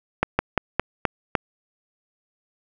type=slowing click train; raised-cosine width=0.5 ms; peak=-3 dBFS; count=6; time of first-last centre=0.23-1.352 s; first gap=160 ms; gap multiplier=1.17; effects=none